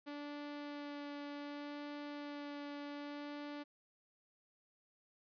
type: tone with vibrato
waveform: sawtooth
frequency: 290 Hz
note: D4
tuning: 22 cents flat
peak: -40 dBFS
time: 0.06-3.64 s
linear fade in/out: 20 ms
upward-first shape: sine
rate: 0.66 Hz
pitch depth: 10 cents each way
effects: resampled to 11025 Hz